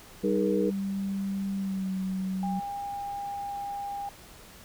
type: chord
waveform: sine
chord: D# suspended fourth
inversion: none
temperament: equal with one note detuned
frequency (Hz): 311.1 / 415.3 / 476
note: D#4 / G#4 / A#4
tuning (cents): 0 / 0 / +36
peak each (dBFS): -29 / -29 / -28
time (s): 0.23-0.71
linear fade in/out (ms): 20
type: tone with pitch glide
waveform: sine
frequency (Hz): 196 to 188.89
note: G3 to F#3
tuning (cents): 0 to +36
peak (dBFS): -28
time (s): 0.23-2.6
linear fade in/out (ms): 10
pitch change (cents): -64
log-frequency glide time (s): 1.55-1.92
type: tone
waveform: sine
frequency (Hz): 805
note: G5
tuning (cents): +46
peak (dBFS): -32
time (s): 2.43-4.09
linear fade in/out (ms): 2
effects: pink hiss -50 dBFS RMS until 4.64 s